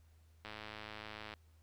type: click train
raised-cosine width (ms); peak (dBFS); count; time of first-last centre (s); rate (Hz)
0.3; -30; 96; 0.45-1.338; 107
effects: added 80 Hz sine -62 dBFS peak until 1.62 s + pink hiss -75 dBFS RMS until 1.62 s